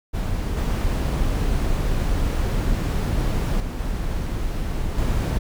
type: noise with level steps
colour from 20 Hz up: brown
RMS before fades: -24 / -21 / -27 / -25 / -21 dBFS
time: 0.13-5.39 s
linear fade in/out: 20 ms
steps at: 0.57 / 3.6 / 3.79 / 4.98 s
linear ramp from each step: 2 ms
effects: none